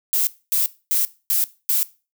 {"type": "noise bursts", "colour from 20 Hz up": "violet", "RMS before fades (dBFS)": -19, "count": 5, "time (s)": [0.13, 1.83], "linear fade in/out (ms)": 0, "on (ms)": 140, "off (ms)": 250, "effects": ["noise-tail reverb RT60 0.3 s tail -18 dB re dry"]}